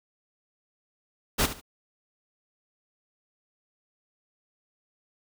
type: noise with echo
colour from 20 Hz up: pink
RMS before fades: -23 dBFS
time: 1.38-1.47 s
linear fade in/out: 20 ms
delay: 72 ms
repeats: 2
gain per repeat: -12 dB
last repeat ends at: 1.614 s
effects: none